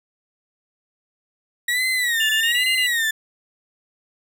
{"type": "tone with vibrato", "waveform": "35% pulse", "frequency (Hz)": 1895, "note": "A#6", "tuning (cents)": 28, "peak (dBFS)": -17, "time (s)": [1.68, 3.11], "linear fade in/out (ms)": 5, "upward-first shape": "sine", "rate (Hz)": 1.2, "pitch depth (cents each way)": 140}
{"type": "tone bursts", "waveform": "sine", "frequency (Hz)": 2827, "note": "F7", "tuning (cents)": 20, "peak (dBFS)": -20, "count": 6, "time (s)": [2.2, 2.867], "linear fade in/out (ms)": 5, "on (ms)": 92, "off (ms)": 23}
{"effects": []}